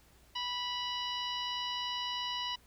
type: harmonic tone with a mistuned harmonic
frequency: 983 Hz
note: B5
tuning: 8 cents flat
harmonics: 1 / 2 / 3 / 4 / 5 / 6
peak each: -39 / -45 / -37 / -43 / -46 / -49 dBFS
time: 0.35-2.56 s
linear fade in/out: 10 ms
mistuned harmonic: 6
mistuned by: -100 cents
effects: added 60 Hz sine -64 dBFS peak until 2.66 s + pink hiss -64 dBFS RMS until 2.66 s